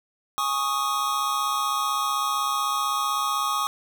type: chord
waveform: square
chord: Ab suspended fourth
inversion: none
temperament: equal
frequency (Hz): 830.6 / 1108.7 / 1244.5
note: Ab5 / Db6 / Eb6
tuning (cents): 0 / 0 / 0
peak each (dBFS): -33 / -27 / -27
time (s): 0.38-3.67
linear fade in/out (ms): 0
effects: none